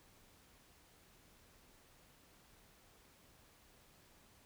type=silence; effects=pink hiss -66 dBFS RMS until 4.45 s